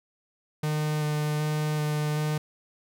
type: tone with vibrato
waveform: 45% pulse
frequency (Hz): 151.4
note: D#3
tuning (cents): -47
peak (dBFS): -25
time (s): 0.63-2.38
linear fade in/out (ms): 5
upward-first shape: square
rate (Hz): 1.3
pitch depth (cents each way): 10
effects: none